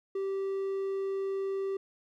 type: tone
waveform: triangle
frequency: 389.3 Hz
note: G4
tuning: 12 cents flat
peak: -28 dBFS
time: 0.15-1.77 s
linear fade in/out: 5 ms
effects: none